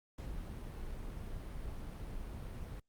brown noise, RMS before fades -43 dBFS, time 0.18-2.8 s, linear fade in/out 5 ms, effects Opus 48 kbps

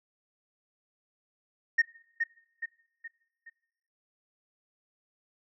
sine tone with echo, 1846 Hz, A#6, 17 cents flat, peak -17 dBFS, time 1.78-1.82 s, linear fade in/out 10 ms, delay 420 ms, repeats 4, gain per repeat -7 dB, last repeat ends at 3.5 s, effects noise-tail reverb RT60 0.9 s tail -22 dB re dry + tanh soft clip ceiling -17 dBFS

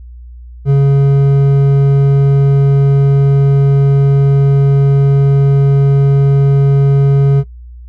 triangle tone with hard clipping, 139 Hz, C#3, 5 cents sharp, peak -7 dBFS, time 0.65-7.44 s, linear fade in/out 50 ms, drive 10 dB, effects noise-tail reverb RT60 0.1 s tail -20 dB re dry + added 60 Hz sine -29 dBFS peak until 7.88 s

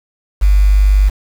sine tone with quantisation, 49.62 Hz, G1, 22 cents sharp, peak -6 dBFS, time 0.41-1.1 s, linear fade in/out 20 ms, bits 5, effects none

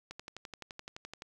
click train, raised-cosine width 0.2 ms, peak -26 dBFS, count 14, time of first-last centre 0.11-1.221 s, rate 11.7 Hz, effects 9-bit

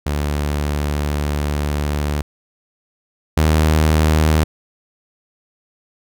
sawtooth tone pair in turn, 73.4 / 77.76 Hz, D2 / D#2, 0 / 0 cents, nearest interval minor second, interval 100 cents, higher second, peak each -14 / -8 dBFS, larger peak second, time 0.06-2.22 / 3.37-4.44 s, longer first, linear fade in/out 5 ms, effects none

